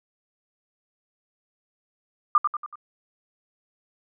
sine tone with echo, 1200 Hz, D6, 37 cents sharp, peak -13 dBFS, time 2.35-2.38 s, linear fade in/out 2 ms, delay 94 ms, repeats 4, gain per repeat -6 dB, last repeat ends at 2.756 s, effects none

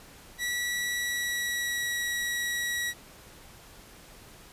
sawtooth tone with pitch glide, 1943 to 1921.8 Hz, B6 to B6, -29 to -48 cents, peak -25 dBFS, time 0.38-2.94 s, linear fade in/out 50 ms, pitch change -19 cents, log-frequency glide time 0.85-1.99 s, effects pink hiss -51 dBFS RMS until 4.52 s + resampled to 32000 Hz

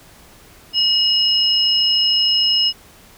sine tone pair together, 2900 / 5167 Hz, F#7 / E8, -35 / -35 cents, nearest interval minor seventh, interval 1000 cents, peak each -16 dBFS, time 0.73-2.73 s, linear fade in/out 50 ms, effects pink hiss -46 dBFS RMS until 3.17 s

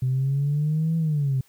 sine exponential two-way sweep, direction up then down, 126.7 to 165.1 to 129.1 Hz, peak -19 dBFS, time 0.02-1.41 s, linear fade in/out 5 ms, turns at 0.97 s, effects tanh soft clip ceiling -16 dBFS + white hiss -60 dBFS RMS until 1.48 s

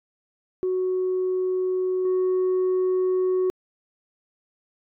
sine tone with level steps, 370 Hz, F#4, in tune, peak -20 / -17 dBFS, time 0.63-3.5 s, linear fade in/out 0 ms, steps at 2.05 s, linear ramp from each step 2 ms, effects tanh soft clip ceiling -18 dBFS

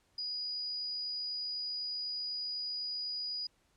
sine tone, 4914 Hz, D#8, 22 cents flat, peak -35 dBFS, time 0.18-3.47 s, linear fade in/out 5 ms, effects pink hiss -72 dBFS RMS until 3.76 s + low-pass 10000 Hz 12 dB/octave

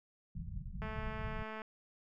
pink low-pass noise, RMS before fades -42 dBFS, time 0.35-1.43 s, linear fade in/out 5 ms, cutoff 200 Hz, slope 96 dB/octave
click train, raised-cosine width 0.5 ms, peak -30 dBFS, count 175, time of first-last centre 0.82-1.618 s, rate 218 Hz
effects none

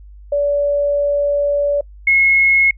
sine tone pair in turn, 575 / 2171 Hz, D5 / C#7, -37 / -37 cents, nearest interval octave + major seventh, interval 2300 cents, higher second, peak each -13 / -9 dBFS, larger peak second, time 0.32-1.81 / 2.07-2.71 s, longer first, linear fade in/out 5 ms, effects noise-tail reverb RT60 0.1 s tail -25 dB re dry + added 50 Hz sine -36 dBFS peak until 2.77 s

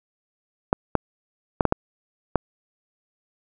clicks, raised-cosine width 1 ms, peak -3 dBFS, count 6, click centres 0.729 / 0.953 / 1.608 / 1.653 / 1.724 / 2.357 s, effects none

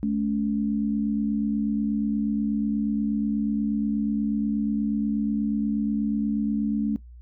sine tone pair together, 214.7 / 283 Hz, A3 / C#4, -42 / +36 cents, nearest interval perfect fourth, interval 478 cents, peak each -23 / -27 dBFS, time 0.03-6.96 s, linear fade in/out 0 ms, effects noise-tail reverb RT60 0.1 s tail -17 dB re dry + added 60 Hz sine -42 dBFS peak until 7.21 s

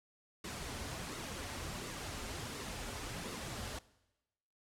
pink noise with flanger, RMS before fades -43 dBFS, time 0.44-3.79 s, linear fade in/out 5 ms, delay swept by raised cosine 1.2 to 6.3 ms, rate 1.4 Hz, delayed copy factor -0.5, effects noise-tail reverb RT60 1.0 s tail -20 dB re dry + low-pass 10000 Hz 12 dB/octave

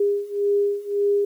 sine beating tone pair, 404.7 / 406.5 Hz, G#4 / G#4, -45 / -37 cents, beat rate 1.8 Hz, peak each -23 / -21 dBFS, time 0-1.25 s, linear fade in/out 5 ms, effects 9-bit

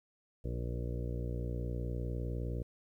harmonic tone with a mistuned harmonic, 59.7 Hz, A#1, 42 cents sharp, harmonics 1 / 2 / 3 / 4 / 5 / 6 / 7 / 8 / 9 / 10, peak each -37 / -39 / -46 / -50 / -48 / -49 / -53 / -47 / -53 / -56 dBFS, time 0.44-2.63 s, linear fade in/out 10 ms, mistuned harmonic 7, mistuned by +19 cents, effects 12-bit

